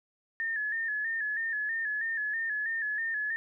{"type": "tone with vibrato", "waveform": "sine", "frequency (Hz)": 1760, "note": "A6", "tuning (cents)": 0, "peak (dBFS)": -29, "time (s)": [0.4, 3.36], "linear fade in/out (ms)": 0, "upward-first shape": "square", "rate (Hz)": 3.1, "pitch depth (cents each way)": 55, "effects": []}